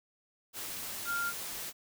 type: tone in noise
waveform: sine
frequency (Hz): 1395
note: F6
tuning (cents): -2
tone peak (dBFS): -31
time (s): 1.05-1.33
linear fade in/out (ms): 50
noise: white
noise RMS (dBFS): -40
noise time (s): 0.53-1.73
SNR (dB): +6
effects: none